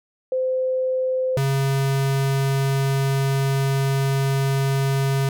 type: tone pair in turn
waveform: sine / square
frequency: 516 / 136.43 Hz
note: C5 / C#3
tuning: -24 / -27 cents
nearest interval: octave + major seventh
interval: 2303 cents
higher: first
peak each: -19 dBFS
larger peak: neither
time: 0.32-1.37 / 1.37-5.29 s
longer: second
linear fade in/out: 2 ms
effects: none